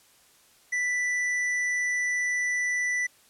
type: tone with hard clipping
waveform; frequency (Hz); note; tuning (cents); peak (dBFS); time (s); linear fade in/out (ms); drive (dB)
sine; 1977; B6; +1; -26; 0.72-3.07; 10; 7
effects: white hiss -59 dBFS RMS until 3.29 s + low-pass 12000 Hz 12 dB/octave